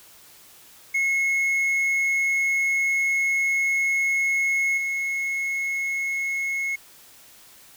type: tone with level steps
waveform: triangle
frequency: 2175 Hz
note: C#7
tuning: 33 cents flat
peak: -18 / -22 dBFS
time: 0.94-6.76 s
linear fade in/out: 10 ms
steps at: 4.77 s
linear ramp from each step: 10 ms
effects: white hiss -50 dBFS RMS until 7.76 s